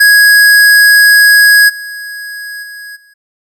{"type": "tone with level steps", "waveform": "square", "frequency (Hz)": 1661.2, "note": "G#6", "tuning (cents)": 0, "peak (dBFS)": [-3, -22, -26, -42], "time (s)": [0, 3.14], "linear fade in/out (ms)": 10, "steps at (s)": [1.68, 2.62, 2.95], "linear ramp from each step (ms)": 20, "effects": []}